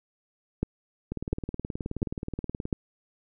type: two click trains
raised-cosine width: 3 ms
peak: -19 / -12 dBFS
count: 30 / 4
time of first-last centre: 1.12-2.654 / 0.63-2.728 s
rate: 18.9 / 1.43 Hz
effects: none